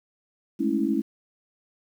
sine chord, A major seventh, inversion third, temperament equal with one note detuned, 207.7 / 220 / 277.2 / 326.8 Hz, G#3 / A3 / C#4 / E4, 0 / 0 / 0 / -15 cents, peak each -29 / -28 / -26 / -26 dBFS, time 0.59-1.02 s, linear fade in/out 20 ms, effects 9-bit

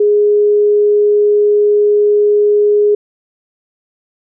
sine tone, 415.3 Hz, G#4, in tune, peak -7 dBFS, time 0-2.95 s, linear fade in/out 5 ms, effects none

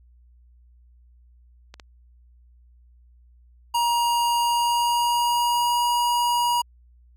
clicks, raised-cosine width 0.2 ms, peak -23 dBFS, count 2, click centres 1.741 / 1.798 s
square tone with pitch glide, 947 to 959.1 Hz, A#5 to A#5, +27 to +49 cents, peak -20 dBFS, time 3.74-6.62 s, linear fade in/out 10 ms, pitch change +22 cents, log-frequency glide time 4.41-5.81 s
effects added 60 Hz sine -51 dBFS peak until 7.16 s

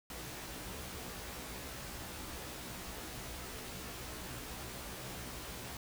pink noise with comb filter, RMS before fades -45 dBFS, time 0.1-5.77 s, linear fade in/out 2 ms, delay 16 ms, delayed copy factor +0.95, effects none

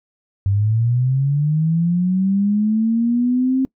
sine linear sweep, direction up, 96.3 to 266.1 Hz, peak -14 dBFS, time 0.46-3.65 s, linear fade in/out 0 ms, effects noise-tail reverb RT60 0.1 s tail -23 dB re dry

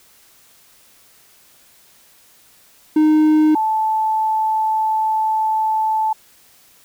triangle / sine tone pair in turn, 308.4 / 874.1 Hz, D#4 / A5, -15 / -12 cents, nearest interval octave + tritone, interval 1803 cents, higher second, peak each -8 / -15 dBFS, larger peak first, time 2.96-3.55 / 3.55-6.13 s, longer second, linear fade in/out 5 ms, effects white hiss -51 dBFS RMS until 6.84 s

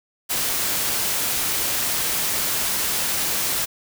white noise, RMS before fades -23 dBFS, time 0.29-3.66 s, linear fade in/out 20 ms, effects none

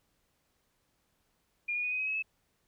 sine tone with pitch steps, 2416 / 2445 / 2475 / 2506 / 2536 / 2567 / 2598 Hz, D7 / D#7 / D#7 / D#7 / D#7 / E7 / E7, +48 / -31 / -10 / +12 / +32 / -47 / -26 cents, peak -30 dBFS, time 1.68-2.226 s, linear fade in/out 10 ms, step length 78 ms, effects pink hiss -75 dBFS RMS until 2.67 s

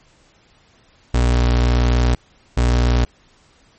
35% pulse tone pair in turn, 60.6 / 60.6 Hz, B1 / B1, -32 / -32 cents, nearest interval unison, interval 0 cents, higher neither, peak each -11 dBFS, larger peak neither, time 1.14-2.15 / 2.57-3.05 s, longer first, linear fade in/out 5 ms, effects pink hiss -54 dBFS RMS until 3.78 s + MP3 32 kbps

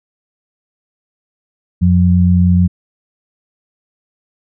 sine tone pair together, 89.3 / 178.6 Hz, F2 / F3, +39 / +39 cents, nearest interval octave, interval 1200 cents, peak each -10 dBFS, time 1.81-2.68 s, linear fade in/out 20 ms, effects none

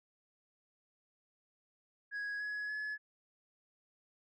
sine tone with pitch steps, 1661.2 / 1683.4 / 1705.9 Hz, G#6 / G#6 / G#6, 0 / +23 / +46 cents, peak -34 dBFS, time 2.11-2.98 s, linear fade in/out 50 ms, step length 290 ms, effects tanh soft clip ceiling -36 dBFS

